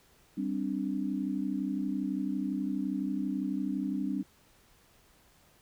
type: chord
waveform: sine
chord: G suspended fourth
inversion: none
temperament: equal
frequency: 196 / 261.6 / 293.7 Hz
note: G3 / C4 / D4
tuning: 0 / 0 / 0 cents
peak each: -34 dBFS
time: 0.37-4.23 s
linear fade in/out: 10 ms
effects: pink hiss -63 dBFS RMS until 5.61 s